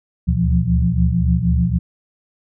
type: tone cluster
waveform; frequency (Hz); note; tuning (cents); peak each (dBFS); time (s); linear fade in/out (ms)
sine; 70.6 / 74.5 / 120.8 / 169.9 / 176.5; C#2 / D2 / B2 / F3 / F3; +32 / +25 / -38 / -47 / +19; -20; 0.27-1.79; 20
effects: none